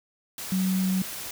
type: tone in noise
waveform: sine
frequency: 187.8 Hz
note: F#3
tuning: 26 cents sharp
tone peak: -22 dBFS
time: 0.52-1.02 s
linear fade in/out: 2 ms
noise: white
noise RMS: -36 dBFS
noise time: 0.38-1.31 s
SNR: +11 dB
effects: none